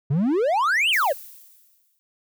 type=exponential two-way sweep; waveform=triangle; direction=up then down; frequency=128.9 to 3200 to 504 Hz; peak=-16 dBFS; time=0.1-1.13 s; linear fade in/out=10 ms; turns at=0.9 s
type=noise with exponential decay; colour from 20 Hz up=violet; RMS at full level=-30 dBFS; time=0.93-1.99 s; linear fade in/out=0 ms; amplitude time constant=230 ms
effects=none